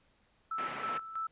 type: tone with tremolo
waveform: sine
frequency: 1318.5 Hz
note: E6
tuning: in tune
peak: -33 dBFS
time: 0.51-1.27 s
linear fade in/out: 5 ms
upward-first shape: square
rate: 3.1 Hz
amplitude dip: 65%
type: band-pass noise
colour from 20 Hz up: white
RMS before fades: -42 dBFS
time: 0.58-0.98 s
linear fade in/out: 5 ms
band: 140 to 2400 Hz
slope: 24 dB/octave
effects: pink hiss -70 dBFS RMS until 1.31 s + resampled to 8000 Hz